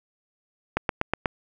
click train, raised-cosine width 0.5 ms, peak -7 dBFS, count 5, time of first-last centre 0.77-1.258 s, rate 8.2 Hz, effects none

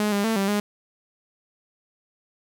sawtooth tone with pitch steps, 210 / 202 / 223.9 / 196.2 / 206.4 Hz, G#3 / G#3 / A3 / G3 / G#3, +19 / -48 / +30 / +2 / -10 cents, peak -17 dBFS, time 0-0.6 s, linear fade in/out 2 ms, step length 120 ms, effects none

